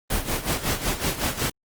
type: noise with tremolo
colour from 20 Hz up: pink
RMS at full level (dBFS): -23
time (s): 0.1-1.5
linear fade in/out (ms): 5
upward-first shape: sine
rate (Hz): 5.4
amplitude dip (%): 75
effects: Opus 24 kbps